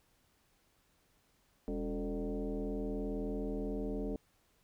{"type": "tone with frequency modulation", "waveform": "sine", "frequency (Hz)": 120, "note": "B2", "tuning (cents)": -49, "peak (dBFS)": -34, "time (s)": [1.68, 4.16], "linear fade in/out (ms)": 0, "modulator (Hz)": 161, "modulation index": 2.5, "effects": ["pink hiss -72 dBFS RMS until 4.63 s"]}